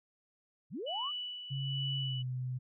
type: linear sweep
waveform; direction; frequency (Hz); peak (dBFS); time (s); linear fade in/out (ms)
sine; up; 103.83 to 1255; -37; 0.7-1.12; 50
type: tone with tremolo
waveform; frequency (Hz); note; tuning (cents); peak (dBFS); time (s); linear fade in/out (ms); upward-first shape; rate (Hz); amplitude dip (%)
sine; 2960; F#7; 0; -35; 0.86-2.23; 20; sine; 1.2; 60
type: tone with pitch glide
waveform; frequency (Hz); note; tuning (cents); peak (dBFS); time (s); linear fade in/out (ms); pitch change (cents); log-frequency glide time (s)
sine; 136 to 126.89; C#3 to B2; -33 to +47; -34; 1.5-2.59; 20; -120; 1.98-2.2
effects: none